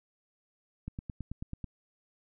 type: click train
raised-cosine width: 5 ms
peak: -25 dBFS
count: 8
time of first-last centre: 0.88-1.643 s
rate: 9.18 Hz
effects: none